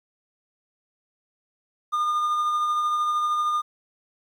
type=tone with tremolo; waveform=triangle; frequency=1214 Hz; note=D#6; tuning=43 cents flat; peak=-18 dBFS; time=1.92-3.62 s; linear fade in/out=20 ms; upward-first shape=triangle; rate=13 Hz; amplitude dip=30%; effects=10-bit